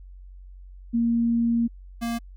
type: tone pair in turn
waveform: sine / square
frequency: 233.1 / 233.1 Hz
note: A#3 / A#3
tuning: 0 / 0 cents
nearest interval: unison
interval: 0 cents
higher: neither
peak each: -19 / -26 dBFS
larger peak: first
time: 0.93-1.68 / 2.01-2.19 s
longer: first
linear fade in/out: 20 ms
effects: added 46 Hz sine -41 dBFS peak until 2.36 s